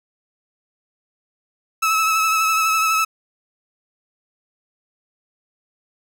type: tone with vibrato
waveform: 30% pulse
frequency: 1300 Hz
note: E6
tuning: 24 cents flat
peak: -13 dBFS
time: 1.82-3.05 s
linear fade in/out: 10 ms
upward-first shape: triangle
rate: 12 Hz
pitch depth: 30 cents each way
effects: none

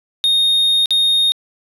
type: tone with dropouts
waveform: triangle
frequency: 3700 Hz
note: A#7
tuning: 14 cents flat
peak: -10 dBFS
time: 0.24-1.32 s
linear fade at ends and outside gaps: 0 ms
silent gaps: 0.858-0.907 s
effects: resampled to 32000 Hz

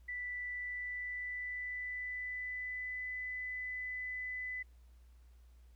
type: tone with pitch glide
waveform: sine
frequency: 1975.5 to 2003 Hz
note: B6 to B6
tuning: 0 to +24 cents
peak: -38 dBFS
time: 0.08-4.63 s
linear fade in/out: 10 ms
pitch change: +24 cents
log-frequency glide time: 0.48-3.06 s
effects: added 60 Hz sine -57 dBFS peak until 5.75 s + pink hiss -75 dBFS RMS until 5.75 s

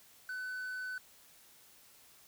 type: tone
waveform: triangle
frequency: 1506 Hz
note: F#6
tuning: 30 cents sharp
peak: -36 dBFS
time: 0.29-0.98 s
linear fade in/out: 2 ms
effects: white hiss -61 dBFS RMS until 2.27 s

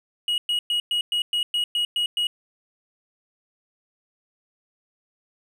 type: tone bursts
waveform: triangle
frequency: 2900 Hz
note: F#7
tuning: 35 cents flat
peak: -19 dBFS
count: 10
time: 0.28-2.27 s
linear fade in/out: 2 ms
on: 100 ms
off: 110 ms
effects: none

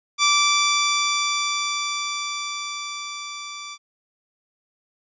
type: tone with level ramp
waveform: 10% pulse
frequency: 1167 Hz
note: D6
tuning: 11 cents flat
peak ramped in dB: -6 to -25 dBFS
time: 0.18-3.78 s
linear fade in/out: 50 ms
effects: resampled to 16000 Hz

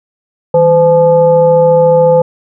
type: tone with frequency modulation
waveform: sine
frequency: 511 Hz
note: C5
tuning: 41 cents flat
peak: -4 dBFS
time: 0.54-2.22 s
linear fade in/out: 5 ms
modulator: 352 Hz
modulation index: 0.59
effects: none

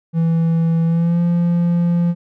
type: tone with pitch glide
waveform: triangle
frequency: 165 to 172.31 Hz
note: E3 to F3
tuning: +2 to -23 cents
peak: -11 dBFS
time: 0.13-2.15 s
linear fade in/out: 50 ms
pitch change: +75 cents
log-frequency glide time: 0.85-1.21 s
effects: none

